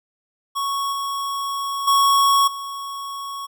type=tone with level steps; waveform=square; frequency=1108.7 Hz; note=C#6; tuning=in tune; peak=-22 / -24 / -14 / -29 dBFS; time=0.55-3.47 s; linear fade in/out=20 ms; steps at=0.92 / 1.87 / 2.47 s; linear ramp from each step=10 ms; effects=none